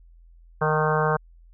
harmonic tone with a mistuned harmonic, 154.5 Hz, D#3, 12 cents flat, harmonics 1 / 3 / 4 / 5 / 6 / 7 / 8 / 9 / 10, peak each -25 / -25 / -29 / -29 / -30 / -28 / -30 / -33 / -30 dBFS, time 0.61-1.17 s, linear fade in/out 10 ms, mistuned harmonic 6, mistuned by -21 cents, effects added 42 Hz sine -48 dBFS peak until 1.53 s

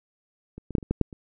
clicks, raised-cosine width 3 ms, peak -26 / -23 / -7 / -18 / -26 / -11 / -7 / -28 dBFS, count 8, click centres 0.58 / 0.707 / 0.752 / 0.783 / 0.828 / 0.91 / 1.013 / 1.128 s, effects none

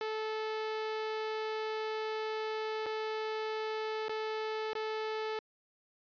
sawtooth tone with dropouts, 435.8 Hz, A4, 17 cents flat, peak -30 dBFS, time 0.01-5.39 s, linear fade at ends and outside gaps 1 ms, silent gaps 2.86-2.864 / 4.084-4.094 / 4.733-4.752 s, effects resampled to 11025 Hz

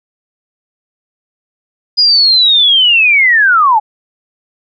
sine linear sweep, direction down, 4966 to 812 Hz, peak -5 dBFS, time 1.97-3.8 s, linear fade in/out 20 ms, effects none

